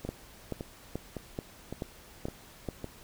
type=two click trains; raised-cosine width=2 ms; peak=-20 / -23 dBFS; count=7 / 6; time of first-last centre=0.09-2.687 / 0.05-2.843 s; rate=2.31 / 1.79 Hz; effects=pink hiss -53 dBFS RMS until 3.03 s